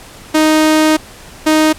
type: tone pair in turn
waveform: sawtooth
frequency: 311.1 / 311.1 Hz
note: D#4 / D#4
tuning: 0 / 0 cents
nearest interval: unison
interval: 0 cents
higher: neither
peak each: -4 / -4 dBFS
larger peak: neither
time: 0.34-0.97 / 1.46-1.73 s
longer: first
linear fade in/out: 10 ms
effects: pink hiss -36 dBFS RMS until 1.78 s + low-pass 12000 Hz 12 dB/octave